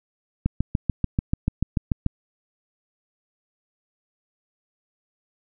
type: click train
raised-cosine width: 5 ms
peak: -8 dBFS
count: 12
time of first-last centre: 0.46-2.063 s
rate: 6.86 Hz
effects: none